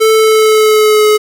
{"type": "tone with pitch glide", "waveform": "square", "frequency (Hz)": [440, 425], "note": ["A4", "G#4"], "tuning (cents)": [0, 40], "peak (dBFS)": -6, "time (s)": [0, 1.18], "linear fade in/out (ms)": 20, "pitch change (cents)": -60, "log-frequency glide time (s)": [0.12, 1.06], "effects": []}